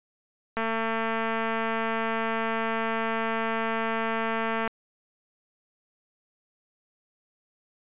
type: click train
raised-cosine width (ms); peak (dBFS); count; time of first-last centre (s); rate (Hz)
0.5; -14; 925; 0.57-4.677; 225
effects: resampled to 8000 Hz